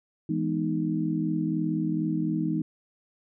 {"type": "chord", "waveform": "sine", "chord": "E major seventh", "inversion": "none", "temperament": "equal", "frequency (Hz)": [164.81, 207.7, 246.9, 311.1], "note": ["E3", "G#3", "B3", "D#4"], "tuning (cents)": [0, 0, 0, 0], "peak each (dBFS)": [-29, -32, -33, -28], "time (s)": [0.29, 2.62], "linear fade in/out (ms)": 5, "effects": []}